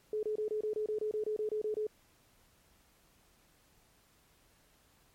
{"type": "tone bursts", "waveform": "sine", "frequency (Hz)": 427.8, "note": "A4", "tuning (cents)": -49, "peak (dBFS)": -31, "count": 14, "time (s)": [0.13, 1.868], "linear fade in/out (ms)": 2, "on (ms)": 100, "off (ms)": 26, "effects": ["pink hiss -67 dBFS RMS until 5.14 s", "MP3 64 kbps"]}